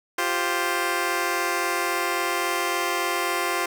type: chord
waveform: 10% pulse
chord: F suspended second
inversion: none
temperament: just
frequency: 349.2 / 392.9 / 523.8 Hz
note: F4 / G4 / C5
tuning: 0 / +4 / +2 cents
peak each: -18 / -20 / -22 dBFS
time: 0.18-3.66 s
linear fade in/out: 5 ms
effects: none